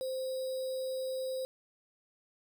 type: tone with sample-and-hold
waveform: sine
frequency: 521 Hz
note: C5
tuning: 7 cents flat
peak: -33 dBFS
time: 0.01-1.45 s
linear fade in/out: 0 ms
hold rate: 4410 Hz
effects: none